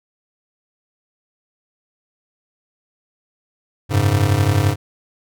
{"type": "chord", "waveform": "square", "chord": "F# suspended second", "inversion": "none", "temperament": "just", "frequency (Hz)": [92.5, 104.06, 138.75], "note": ["F#2", "G#2", "C#3"], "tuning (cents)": [0, 4, 2], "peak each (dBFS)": [-20, -17, -21], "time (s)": [3.89, 4.76], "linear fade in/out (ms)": 50, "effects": []}